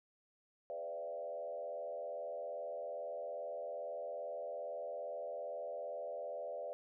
sine tone with frequency modulation, 587.3 Hz, D5, in tune, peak -40 dBFS, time 0.7-6.73 s, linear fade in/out 0 ms, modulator 82.4 Hz, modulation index 1.2, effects none

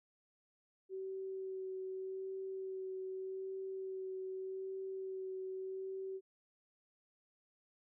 sine tone with vibrato, 379.9 Hz, F#4, 46 cents sharp, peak -40 dBFS, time 0.89-6.21 s, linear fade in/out 50 ms, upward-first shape sine, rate 0.83 Hz, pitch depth 13 cents each way, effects none

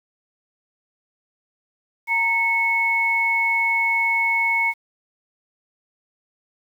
sine tone pair together, 924.4 / 2200 Hz, A#5 / C#7, -15 / -14 cents, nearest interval octave + minor third, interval 1501 cents, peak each -24 / -18 dBFS, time 2.07-4.74 s, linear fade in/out 50 ms, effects 8-bit

